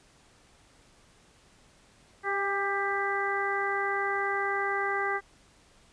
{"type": "harmonic tone with a mistuned harmonic", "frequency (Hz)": 395.9, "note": "G4", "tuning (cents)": 17, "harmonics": [1, 2, 3, 4, 5], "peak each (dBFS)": [-33, -33, -33, -33, -33], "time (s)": [2.23, 5.21], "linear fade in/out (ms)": 50, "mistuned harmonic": 2, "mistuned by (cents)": 20, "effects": ["pink hiss -60 dBFS RMS until 5.92 s", "resampled to 22050 Hz"]}